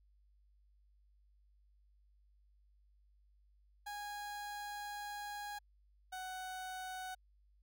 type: tone pair in turn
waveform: 30% pulse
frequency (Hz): 824 / 745.4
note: G#5 / F#5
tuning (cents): -14 / +13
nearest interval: major second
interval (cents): 173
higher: first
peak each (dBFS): -40 / -40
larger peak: neither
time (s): 3.86-5.59 / 6.12-7.15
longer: first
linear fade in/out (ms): 10
effects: added 50 Hz sine -66 dBFS peak until 7.62 s